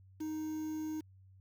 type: tone with quantisation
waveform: triangle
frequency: 311.1 Hz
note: D#4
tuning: in tune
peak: -34 dBFS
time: 0.2-1.01 s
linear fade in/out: 10 ms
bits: 9
effects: added 95 Hz sine -57 dBFS peak until 1.4 s